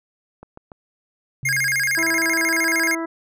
click train, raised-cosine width 1 ms, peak -25 dBFS, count 3, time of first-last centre 0.43-0.718 s, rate 6.94 Hz
sine tone with exponential decay, 133.4 Hz, C3, 34 cents sharp, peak -27 dBFS, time 1.43-2.81 s, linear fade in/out 0 ms, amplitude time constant 300 ms
square tone with vibrato, 1864.7 Hz, A#6, in tune, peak -19 dBFS, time 1.45-2.95 s, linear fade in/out 5 ms, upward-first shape square, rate 13 Hz, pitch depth 230 cents each way
harmonic tone, 329.6 Hz, E4, in tune, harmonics 1 / 2 / 3 / 4 / 5 / 6, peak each -25 / -32 / -33 / -34 / -38 / -40 dBFS, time 1.97-3.06 s, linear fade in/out 10 ms
effects none

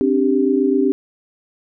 sine chord, C suspended second, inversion none, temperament equal with one note detuned, 265.7 / 293.7 / 392 Hz, C4 / D4 / G4, +27 / 0 / 0 cents, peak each -17 / -19 / -17 dBFS, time 0.01-0.92 s, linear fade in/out 0 ms, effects none

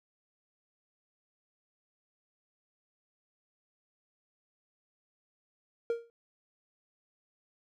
triangle tone with exponential decay, 466.2 Hz, A#4, in tune, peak -23 dBFS, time 5.9-6.1 s, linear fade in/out 1 ms, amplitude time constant 43 ms, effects none

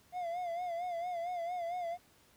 triangle tone with vibrato, 698.5 Hz, F5, in tune, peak -33 dBFS, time 0.12-1.98 s, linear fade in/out 50 ms, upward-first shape sine, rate 4.4 Hz, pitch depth 73 cents each way, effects pink hiss -65 dBFS RMS until 2.36 s + high-pass 60 Hz 12 dB/octave

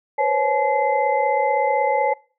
sine tone cluster, 485.6 / 515 / 551 / 856 / 2058 Hz, B4 / C5 / C#5 / A5 / C7, -29 / -28 / -11 / -48 / -29 cents, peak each -28 / -26 / -22 / -19 / -28 dBFS, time 0.18-2.14 s, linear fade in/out 10 ms, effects noise-tail reverb RT60 0.4 s tail -25 dB re dry

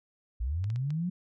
sine linear sweep, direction up, 52.2 to 185 Hz, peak -28 dBFS, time 0.4-1.1 s, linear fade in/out 10 ms
clicks, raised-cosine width 0.2 ms, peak -31 dBFS, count 4, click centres 0.642 / 0.702 / 0.76 / 0.905 s
effects none

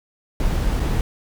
brown noise with dropouts, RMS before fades -20 dBFS, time 0.4-1.01 s, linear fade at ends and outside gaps 1 ms, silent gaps 0.797-0.801 s, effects none

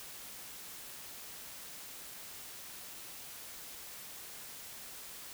silence, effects white hiss -48 dBFS RMS until 5.33 s

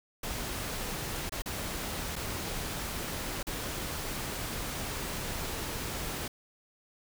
pink noise with dropouts, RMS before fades -36 dBFS, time 0.23-6.28 s, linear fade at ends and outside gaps 5 ms, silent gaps 1.295-1.32 / 1.421-1.458 / 2.157-2.162 / 3.43-3.468 s, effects none

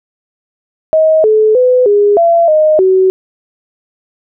sine tone with pitch steps, 632 / 432.5 / 503 / 410.4 / 677 / 618 / 376.4 Hz, D#5 / A4 / B4 / G#4 / E5 / D#5 / F#4, +27 / -30 / +32 / -21 / +46 / -12 / +30 cents, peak -5 dBFS, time 0.93-3.1 s, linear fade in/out 0 ms, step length 310 ms, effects none

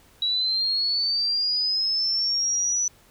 sine linear sweep, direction up, 3883 to 5960 Hz, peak -21 dBFS, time 0.22-2.88 s, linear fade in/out 2 ms, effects pink hiss -56 dBFS RMS until 3.1 s

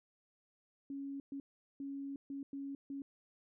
sine tone bursts at uneven times, 277.2 Hz, C#4, in tune, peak -40 dBFS, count 6, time 0.9-1.2 / 1.32-1.4 / 1.8-2.16 / 2.3-2.43 / 2.53-2.75 / 2.9-3.02 s, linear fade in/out 2 ms, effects none

